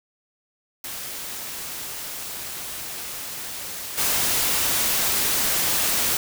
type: noise with level steps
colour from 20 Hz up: white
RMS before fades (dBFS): -33 / -22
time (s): 0.84-6.17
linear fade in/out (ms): 2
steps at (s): 3.97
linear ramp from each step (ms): 20
effects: none